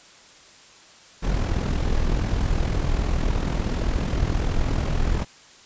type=noise with amplitude modulation; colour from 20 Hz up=brown; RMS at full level=-20 dBFS; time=1.22-5.25 s; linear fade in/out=20 ms; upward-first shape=sine; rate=41.3 Hz; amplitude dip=55%; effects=white hiss -49 dBFS RMS until 5.65 s + resampled to 16000 Hz